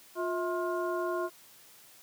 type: harmonic tone with a mistuned harmonic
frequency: 353.9 Hz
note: F4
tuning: 23 cents sharp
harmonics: 1 / 2 / 3 / 4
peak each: -32 / -35 / -36 / -41 dBFS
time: 0.15-1.3 s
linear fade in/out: 50 ms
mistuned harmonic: 2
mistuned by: -150 cents
effects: white hiss -56 dBFS RMS until 2.02 s + high-pass 100 Hz 12 dB/octave